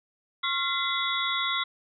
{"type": "tone cluster", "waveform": "sine", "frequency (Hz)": [1082, 1379, 2040, 3425, 3792], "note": ["C#6", "F6", "C7", "A7", "A#7"], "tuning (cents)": [-42, -22, -44, -47, 29], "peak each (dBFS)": [-32, -32, -32, -30, -33], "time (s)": [0.43, 1.64], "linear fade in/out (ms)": 10, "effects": []}